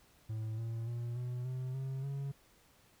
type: tone with pitch steps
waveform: triangle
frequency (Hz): 110 / 114.34 / 118.85 / 123.54 / 128.42 / 133.48 / 138.75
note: A2 / A#2 / A#2 / B2 / C3 / C3 / C#3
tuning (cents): 0 / -33 / +34 / +1 / -32 / +35 / +2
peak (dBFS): -34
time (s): 0.29-2.32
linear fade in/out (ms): 10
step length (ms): 290
effects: pink hiss -66 dBFS RMS until 3 s